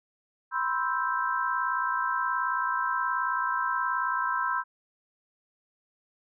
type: chord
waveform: sine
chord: C major seventh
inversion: third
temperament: equal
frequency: 987.8 / 1046.5 / 1318.5 / 1568 Hz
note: B5 / C6 / E6 / G6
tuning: 0 / 0 / 0 / 0 cents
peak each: -31 dBFS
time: 0.51-4.64 s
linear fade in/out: 50 ms
effects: none